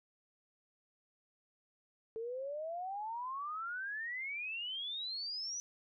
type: exponential sweep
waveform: sine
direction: up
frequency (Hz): 440 to 5990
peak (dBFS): -38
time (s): 2.16-5.6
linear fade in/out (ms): 0
effects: none